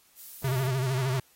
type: noise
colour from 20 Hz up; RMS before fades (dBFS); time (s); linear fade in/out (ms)
violet; -43; 0.15-0.71; 50
type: tone with vibrato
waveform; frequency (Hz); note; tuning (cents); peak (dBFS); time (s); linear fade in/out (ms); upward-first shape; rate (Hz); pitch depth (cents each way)
square; 130.81; C3; 0; -26; 0.44-1.2; 5; sine; 13; 81
effects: white hiss -62 dBFS RMS until 1.35 s + AAC 48 kbps